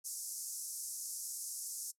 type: band-pass noise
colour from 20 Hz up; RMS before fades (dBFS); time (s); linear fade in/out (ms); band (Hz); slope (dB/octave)
white; -43; 0.04-1.92; 20; 5400 to 12000; 48
effects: noise-tail reverb RT60 0.1 s tail -20 dB re dry